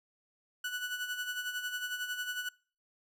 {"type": "tone with tremolo", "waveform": "30% pulse", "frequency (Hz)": 1480, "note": "F#6", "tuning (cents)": 0, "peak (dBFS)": -30, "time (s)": [0.64, 2.49], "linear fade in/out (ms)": 5, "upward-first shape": "sine", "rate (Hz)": 11, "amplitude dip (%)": 60, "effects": ["noise-tail reverb RT60 0.4 s tail -24 dB re dry"]}